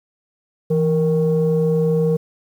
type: tone pair together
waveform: sine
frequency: 164.81 / 466.2 Hz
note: E3 / A#4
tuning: 0 / 0 cents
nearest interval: octave + tritone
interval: 1800 cents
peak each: -16 dBFS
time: 0.7-2.17 s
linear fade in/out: 10 ms
effects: tanh soft clip ceiling -9 dBFS + 8-bit

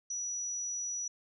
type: tone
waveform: sine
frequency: 5870 Hz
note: F#8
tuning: 15 cents flat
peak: -34 dBFS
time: 0.1-1.08 s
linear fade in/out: 5 ms
effects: none

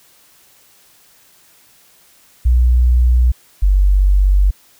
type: tone pair in turn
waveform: sine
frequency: 61 / 48.05 Hz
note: B1 / G1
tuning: -21 / -34 cents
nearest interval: major third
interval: 413 cents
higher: first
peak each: -8 / -8 dBFS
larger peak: neither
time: 2.45-3.32 / 3.62-4.51 s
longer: second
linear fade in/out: 10 ms
effects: white hiss -50 dBFS RMS until 4.79 s

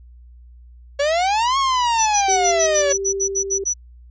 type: exponential two-way sweep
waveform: 45% pulse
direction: up then down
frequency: 554.4 to 1108.7 to 554.4 Hz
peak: -16 dBFS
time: 0.99-2.93 s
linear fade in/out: 10 ms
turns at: 1.58 s
type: tone bursts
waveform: sine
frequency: 5920 Hz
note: F#8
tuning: in tune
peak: -17 dBFS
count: 12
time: 1.98-3.739 s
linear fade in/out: 20 ms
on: 87 ms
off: 65 ms
type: tone with tremolo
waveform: sine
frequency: 392 Hz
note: G4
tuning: in tune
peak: -21 dBFS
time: 2.28-3.64 s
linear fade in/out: 5 ms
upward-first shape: triangle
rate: 1.5 Hz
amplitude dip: 35%
effects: added 60 Hz sine -41 dBFS peak until 4.1 s + resampled to 16000 Hz

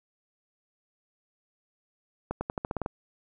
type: accelerating click train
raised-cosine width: 1 ms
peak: -16 dBFS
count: 9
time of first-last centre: 2.31-2.861 s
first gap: 100 ms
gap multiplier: 0.89
effects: none

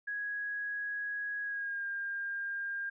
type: tone with pitch glide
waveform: sine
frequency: 1661.2 to 1605.5 Hz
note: G#6 to G6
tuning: 0 to +41 cents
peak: -34 dBFS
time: 0.07-2.9 s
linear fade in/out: 10 ms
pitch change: -59 cents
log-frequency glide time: 1.42-1.86 s
effects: none

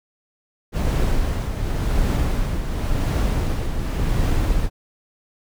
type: noise with tremolo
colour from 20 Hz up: brown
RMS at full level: -18 dBFS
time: 0.72-4.7 s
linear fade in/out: 50 ms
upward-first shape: triangle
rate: 0.91 Hz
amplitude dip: 55%
effects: none

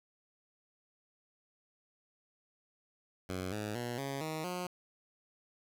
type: tone with pitch steps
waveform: 10% pulse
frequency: 92.5 / 105.64 / 120.65 / 137.8 / 157.37 / 179.73 Hz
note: F#2 / G#2 / B2 / C#3 / D#3 / F3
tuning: 0 / +30 / -40 / -10 / +20 / +50 cents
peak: -28 dBFS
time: 3.29-4.67 s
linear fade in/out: 5 ms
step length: 230 ms
effects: 9-bit

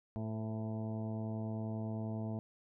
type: harmonic tone with a mistuned harmonic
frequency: 110 Hz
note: A2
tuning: in tune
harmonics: 1 / 2 / 3 / 4 / 5 / 6 / 7 / 8 / 9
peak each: -39 / -40 / -49 / -51 / -56 / -48 / -58 / -56 / -63 dBFS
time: 0.16-2.39 s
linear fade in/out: 0 ms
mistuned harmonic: 5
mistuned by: -40 cents
effects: none

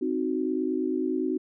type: chord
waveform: sine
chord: C diminished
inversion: none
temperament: equal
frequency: 261.6 / 311.1 / 370 Hz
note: C4 / Eb4 / Gb4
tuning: 0 / 0 / 0 cents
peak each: -29 dBFS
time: 0.01-1.38 s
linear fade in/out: 10 ms
effects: none

